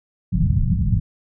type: low-pass noise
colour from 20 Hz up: white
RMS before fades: -18 dBFS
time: 0.32-1 s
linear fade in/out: 10 ms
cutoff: 180 Hz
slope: 48 dB/octave
effects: none